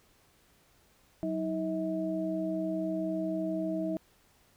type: tone cluster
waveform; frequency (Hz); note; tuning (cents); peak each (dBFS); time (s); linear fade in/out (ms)
sine; 186 / 318 / 642; F#3 / D#4 / E5; +9 / +38 / -46; -36 / -32 / -35; 1.23-3.97; 0
effects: pink hiss -65 dBFS RMS until 4.56 s